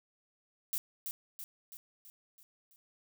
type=noise with echo; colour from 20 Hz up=violet; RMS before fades=-34 dBFS; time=0.73-0.78 s; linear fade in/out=0 ms; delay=330 ms; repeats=6; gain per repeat=-5 dB; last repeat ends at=2.76 s; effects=none